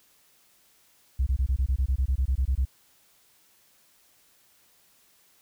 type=tone bursts; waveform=sine; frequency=65.41 Hz; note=C2; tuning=in tune; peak=-19 dBFS; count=15; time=1.19-2.652 s; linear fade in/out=10 ms; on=76 ms; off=23 ms; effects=tanh soft clip ceiling -18 dBFS + white hiss -62 dBFS RMS until 5.41 s